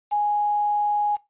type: tone with quantisation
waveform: sine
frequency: 830 Hz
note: G#5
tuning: 1 cent flat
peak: -19 dBFS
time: 0.11-1.17 s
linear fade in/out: 20 ms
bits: 7
effects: noise-tail reverb RT60 0.2 s tail -17 dB re dry + resampled to 8000 Hz